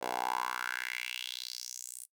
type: tone with high-pass filter sweep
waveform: 10% pulse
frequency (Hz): 61.74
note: B1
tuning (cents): 0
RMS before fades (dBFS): -38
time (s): 0.01-2.06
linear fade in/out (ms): 20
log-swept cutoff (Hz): 580 to 9600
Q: 4.2
effects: noise-tail reverb RT60 0.1 s tail -20 dB re dry